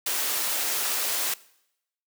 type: high-pass noise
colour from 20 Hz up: white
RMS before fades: -27 dBFS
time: 0.06-1.34 s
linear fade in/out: 5 ms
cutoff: 360 Hz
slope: 12 dB/octave
effects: noise-tail reverb RT60 0.8 s tail -21 dB re dry